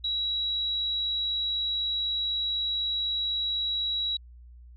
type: tone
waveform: sine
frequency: 3884 Hz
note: B7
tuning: 30 cents flat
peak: -26 dBFS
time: 0.04-4.17 s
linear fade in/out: 5 ms
effects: added 60 Hz sine -46 dBFS peak until 4.76 s